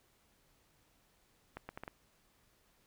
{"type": "accelerating click train", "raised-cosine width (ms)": 0.5, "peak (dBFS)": -28, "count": 5, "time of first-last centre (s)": [1.57, 1.879], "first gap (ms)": 120, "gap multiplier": 0.71, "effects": ["pink hiss -71 dBFS RMS until 2.86 s"]}